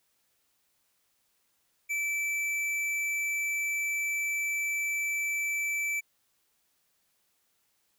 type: tone with tanh clipping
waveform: sine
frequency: 2320 Hz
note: D7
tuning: 22 cents flat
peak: -30 dBFS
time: 1.89-6.01 s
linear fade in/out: 20 ms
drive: 13 dB
effects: white hiss -73 dBFS RMS until 7.98 s